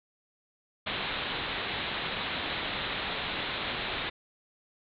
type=low-pass noise; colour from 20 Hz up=white; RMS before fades=-34 dBFS; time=0.86-4.1 s; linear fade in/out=10 ms; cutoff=4000 Hz; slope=96 dB/octave; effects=none